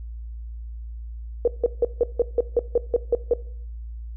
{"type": "tone bursts", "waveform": "sine", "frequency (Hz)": 476.7, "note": "A#4", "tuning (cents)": 39, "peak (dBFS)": -14, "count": 11, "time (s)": [1.45, 3.336], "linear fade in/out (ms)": 2, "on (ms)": 26, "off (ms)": 160, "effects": ["noise-tail reverb RT60 0.6 s tail -20 dB re dry", "added 57 Hz sine -32 dBFS peak until 4.16 s"]}